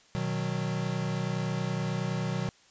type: chord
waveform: square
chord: B major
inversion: none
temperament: equal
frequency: 123.47 / 155.56 / 185 Hz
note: B2 / D#3 / F#3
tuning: 0 / 0 / 0 cents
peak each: -34 dBFS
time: 0.15-2.49 s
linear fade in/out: 0 ms
effects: white hiss -60 dBFS RMS until 2.7 s + resampled to 16000 Hz